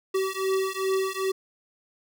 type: beating tone pair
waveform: square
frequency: 381.4 / 383.9 Hz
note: G4 / G4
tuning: -47 / -36 cents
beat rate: 2.5 Hz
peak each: -28 dBFS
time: 0.14-1.32 s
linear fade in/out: 10 ms
effects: none